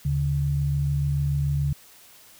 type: tone pair together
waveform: sine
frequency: 75.4 / 142.34 Hz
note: D2 / C#3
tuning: +46 / +46 cents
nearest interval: major seventh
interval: 1100 cents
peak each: -27 / -22 dBFS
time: 0.05-1.73 s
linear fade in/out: 5 ms
effects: white hiss -51 dBFS RMS until 2.39 s

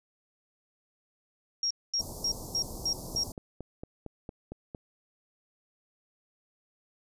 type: tone bursts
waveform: sine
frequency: 5588 Hz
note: F8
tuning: in tune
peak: -26 dBFS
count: 6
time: 1.63-3.236 s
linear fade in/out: 2 ms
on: 76 ms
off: 230 ms
type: band-stop noise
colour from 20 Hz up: pink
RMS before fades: -41 dBFS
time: 1.99-3.32 s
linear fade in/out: 2 ms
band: 980 to 4800 Hz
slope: 48 dB/octave
type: click train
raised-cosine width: 2 ms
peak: -26 dBFS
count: 8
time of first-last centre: 3.15-4.748 s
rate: 4.38 Hz
effects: resampled to 32000 Hz

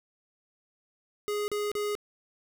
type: tone bursts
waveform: square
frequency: 415.3 Hz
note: G#4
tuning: in tune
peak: -29 dBFS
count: 3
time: 1.28-1.952 s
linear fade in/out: 0 ms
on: 200 ms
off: 36 ms
effects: none

